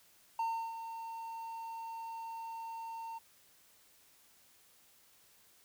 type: tone with ADSR envelope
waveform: triangle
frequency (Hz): 910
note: A#5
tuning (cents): -42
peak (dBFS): -29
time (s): 0.39-3.19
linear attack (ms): 4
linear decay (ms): 330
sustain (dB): -10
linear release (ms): 17
effects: white hiss -65 dBFS RMS until 5.64 s